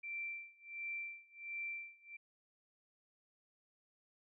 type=tone with tremolo; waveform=sine; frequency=2349 Hz; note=D7; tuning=in tune; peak=-39 dBFS; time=0.03-2.17 s; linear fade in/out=10 ms; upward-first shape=sine; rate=1.4 Hz; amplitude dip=95%; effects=none